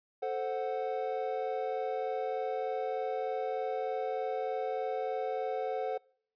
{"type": "chord", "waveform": "triangle", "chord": "F# diminished", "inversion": "first", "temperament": "equal", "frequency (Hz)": [440, 523.3, 740], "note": ["A4", "C5", "F#5"], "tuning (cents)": [0, 0, 0], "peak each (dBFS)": -34, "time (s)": [0.22, 5.98], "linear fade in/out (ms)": 10, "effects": ["noise-tail reverb RT60 0.6 s tail -26 dB re dry", "resampled to 11025 Hz"]}